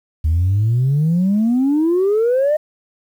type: exponential sweep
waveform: sine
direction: up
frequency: 75.7 to 622.3 Hz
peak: -11 dBFS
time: 0.24-2.57 s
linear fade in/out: 10 ms
effects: tanh soft clip ceiling -10 dBFS + 8-bit